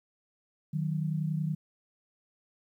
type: tone pair together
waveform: sine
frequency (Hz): 154.3 / 185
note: D#3 / F#3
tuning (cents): -14 / 0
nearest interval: minor third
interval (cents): 314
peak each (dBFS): -29 / -34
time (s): 0.73-1.55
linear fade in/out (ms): 10
effects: 11-bit